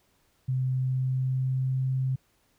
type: tone with pitch glide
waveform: sine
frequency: 129.4 to 131.13 Hz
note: C3 to C3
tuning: -19 to +4 cents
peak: -24 dBFS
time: 0.48-2.16 s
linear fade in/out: 10 ms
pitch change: +23 cents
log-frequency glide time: 0.74-1.9 s
effects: pink hiss -68 dBFS RMS until 2.58 s